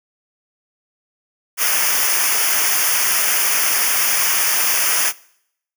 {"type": "noise with comb filter", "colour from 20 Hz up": "white", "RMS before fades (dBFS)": -17, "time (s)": [1.57, 5.13], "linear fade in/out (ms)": 50, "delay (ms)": 0.25, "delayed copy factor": -0.9, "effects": ["noise-tail reverb RT60 0.7 s tail -22 dB re dry"]}